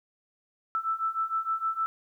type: beating tone pair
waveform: sine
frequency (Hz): 1318.5 / 1325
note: E6 / E6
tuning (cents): 0 / +9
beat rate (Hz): 6.5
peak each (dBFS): -31 / -29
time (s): 0.75-1.86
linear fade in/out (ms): 0
effects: 11-bit